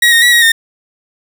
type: tone with pitch steps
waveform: 30% pulse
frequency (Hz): 1902 / 1852 / 1938 / 1893 / 1826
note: A#6 / A#6 / B6 / A#6 / A#6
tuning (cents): +34 / -12 / -33 / +26 / -36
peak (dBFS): -3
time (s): 0.02-0.52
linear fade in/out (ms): 5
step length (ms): 100
effects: none